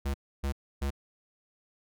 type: tone bursts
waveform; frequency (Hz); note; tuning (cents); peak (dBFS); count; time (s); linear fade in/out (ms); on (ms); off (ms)
square; 69.2; C#2; -2; -29; 3; 0.05-0.906; 10; 92; 290
effects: none